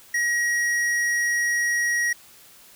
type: tone with hard clipping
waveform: triangle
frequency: 1900 Hz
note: A#6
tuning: 33 cents sharp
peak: -22 dBFS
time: 0.14-2.13 s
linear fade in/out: 5 ms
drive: 14 dB
effects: white hiss -50 dBFS RMS until 2.75 s